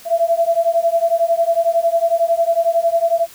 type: beating tone pair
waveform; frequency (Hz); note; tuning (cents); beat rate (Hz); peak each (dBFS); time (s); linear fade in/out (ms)
sine; 666 / 677; E5 / E5; +18 / +46; 11; -16; 0.05-3.27; 50
effects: white hiss -42 dBFS RMS until 3.34 s